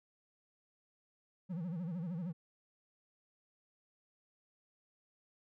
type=tone with vibrato; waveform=triangle; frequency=172.2 Hz; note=F3; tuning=24 cents flat; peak=-35 dBFS; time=1.49-2.33 s; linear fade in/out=20 ms; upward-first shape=sine; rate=13 Hz; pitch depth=160 cents each way; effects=none